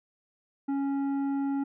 triangle tone with tanh clipping, 277 Hz, C#4, 1 cent flat, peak -28 dBFS, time 0.68-1.64 s, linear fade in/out 10 ms, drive 13 dB, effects none

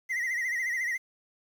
triangle tone with vibrato, 1975.5 Hz, B6, in tune, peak -26 dBFS, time 0.09-0.98 s, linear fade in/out 20 ms, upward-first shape sine, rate 14 Hz, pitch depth 96 cents each way, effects 9-bit

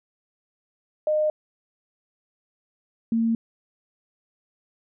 sine tone pair in turn, 612 / 227.9 Hz, D#5 / A#3, -29 / -39 cents, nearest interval octave + perfect fourth, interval 1710 cents, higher first, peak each -19 dBFS, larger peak neither, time 1.07-1.3 / 3.12-3.35 s, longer neither, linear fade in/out 2 ms, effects none

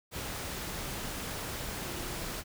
sine tone in noise, 349.2 Hz, F4, in tune, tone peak -45 dBFS, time 1.84-2.25 s, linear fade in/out 50 ms, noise pink, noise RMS -38 dBFS, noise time 0.11-2.44 s, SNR -10 dB, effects none

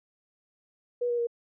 sine tone with pitch steps, 485.9 / 478.4 / 471 Hz, B4 / A#4 / A#4, -28 / +45 / +18 cents, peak -25 dBFS, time 1.01-1.271 s, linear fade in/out 10 ms, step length 87 ms, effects none

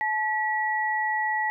sine tone pair together, 863 / 1934.1 Hz, A5 / B6, -34 / -37 cents, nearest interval octave + major second, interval 1397 cents, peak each -26 dBFS, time 0.01-1.5 s, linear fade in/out 0 ms, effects none

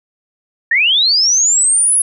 sine linear sweep, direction up, 1754 to 10660 Hz, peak -9 dBFS, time 0.71-2.02 s, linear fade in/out 5 ms, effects none

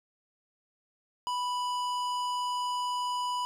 sine tone with hard clipping, 987.8 Hz, B5, in tune, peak -31 dBFS, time 1.27-3.45 s, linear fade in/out 0 ms, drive 14 dB, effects none

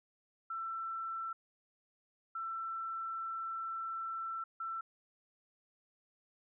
sine tone bursts at uneven times, 1338 Hz, E6, 25 cents sharp, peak -37 dBFS, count 3, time 0.5-1.33 / 2.35-4.44 / 4.6-4.81 s, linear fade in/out 5 ms, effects none

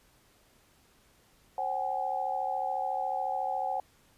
sine tone cluster, 535 / 757 / 831 Hz, C5 / F#5 / G#5, +38 / +39 / +1 cents, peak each -38 / -31 / -34 dBFS, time 1.58-3.8 s, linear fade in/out 2 ms, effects pink hiss -64 dBFS RMS until 4.17 s + resampled to 32000 Hz

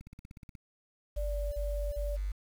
click train, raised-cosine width 5 ms, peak -36 dBFS, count 10, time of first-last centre 0.01-0.552 s, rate 16.6 Hz
sine tone bursts, 49 Hz, G1, in tune, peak -31 dBFS, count 3, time 1.16-2.322 s, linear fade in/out 10 ms, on 360 ms, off 41 ms
sine tone with pitch glide, 587.3 to 580.6 Hz, D5 to D5, 0 to -20 cents, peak -37 dBFS, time 1.16-2.17 s, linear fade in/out 20 ms, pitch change -20 cents, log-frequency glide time 1.27-1.35 s
effects 9-bit

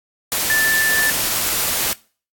sine tone in noise, 1760 Hz, A6, in tune, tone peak -15 dBFS, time 0.5-1.1 s, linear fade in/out 0 ms, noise white, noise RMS -20 dBFS, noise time 0.32-1.93 s, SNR +2 dB, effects noise-tail reverb RT60 0.4 s tail -22 dB re dry + AAC 64 kbps

